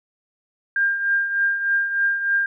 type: tone with tremolo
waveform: sine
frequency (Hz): 1601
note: G6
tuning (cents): +36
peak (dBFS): -15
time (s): 0.76-2.46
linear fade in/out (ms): 2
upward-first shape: triangle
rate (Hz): 3.3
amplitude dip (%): 65
effects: none